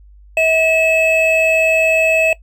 triangle tone pair together, 642.8 / 2593 Hz, E5 / E7, -44 / -29 cents, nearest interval 2 octaves, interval 2415 cents, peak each -12 dBFS, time 0.37-2.33 s, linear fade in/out 2 ms, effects noise-tail reverb RT60 0.1 s tail -19 dB re dry + added 50 Hz sine -40 dBFS peak until 2.42 s

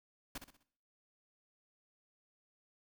pink noise with echo, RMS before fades -42 dBFS, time 0.35-0.38 s, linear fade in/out 5 ms, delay 63 ms, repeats 4, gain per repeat -8 dB, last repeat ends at 0.632 s, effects noise-tail reverb RT60 0.6 s tail -19 dB re dry

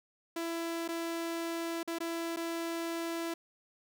sawtooth tone with dropouts, 333.8 Hz, E4, 22 cents sharp, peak -30 dBFS, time 0.36-3.34 s, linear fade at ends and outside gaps 5 ms, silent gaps 0.879-0.887 / 1.831-1.875 / 1.986-2.003 / 2.363-2.369 s, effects none

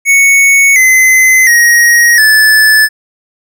square tone with pitch steps, 2217 / 2045 / 1885.9 / 1739.4 Hz, C#7 / C7 / A#6 / A6, 0 / -40 / +20 / -20 cents, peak -4 dBFS, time 0.05-2.89 s, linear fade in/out 50 ms, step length 710 ms, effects none

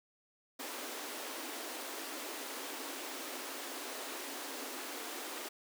pink high-pass noise, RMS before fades -43 dBFS, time 0.59-5.49 s, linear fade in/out 10 ms, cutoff 250 Hz, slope 96 dB/octave, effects none

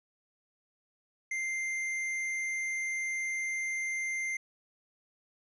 sine tone with tanh clipping, 2093 Hz, C7, in tune, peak -33 dBFS, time 1.31-4.37 s, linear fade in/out 5 ms, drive 12 dB, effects low-pass 10000 Hz 12 dB/octave

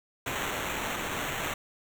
violet noise with sample-and-hold, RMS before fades -33 dBFS, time 0.26-1.54 s, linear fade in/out 5 ms, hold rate 4900 Hz, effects none

